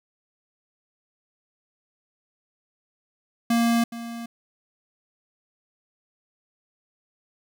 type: tone with echo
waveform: square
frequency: 233.1 Hz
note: A#3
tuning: in tune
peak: -19 dBFS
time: 3.5-3.84 s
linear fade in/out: 5 ms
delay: 420 ms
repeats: 1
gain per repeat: -14 dB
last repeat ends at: 4.26 s
effects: none